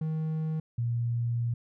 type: tone pair in turn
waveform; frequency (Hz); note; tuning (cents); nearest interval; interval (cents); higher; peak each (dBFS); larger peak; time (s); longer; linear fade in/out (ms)
triangle / sine; 157.7 / 118.27; D#3 / A#2; +24 / +25; perfect fourth; 499; first; -26; neither; 0.01-0.6 / 0.78-1.54; second; 5
effects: none